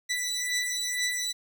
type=beating tone pair; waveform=15% pulse; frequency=1975.5 / 1977.6 Hz; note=B6 / B6; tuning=0 / +2 cents; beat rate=2.1 Hz; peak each=-24 / -25 dBFS; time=0.09-1.33 s; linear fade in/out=20 ms; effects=none